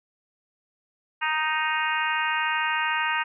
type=harmonic tone; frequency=311.1 Hz; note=D#4; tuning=in tune; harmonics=3 / 4 / 5 / 6 / 7 / 8 / 9; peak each=-28 / -31 / -29 / -30 / -35 / -32 / -33 dBFS; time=1.21-3.24 s; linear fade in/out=20 ms; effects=none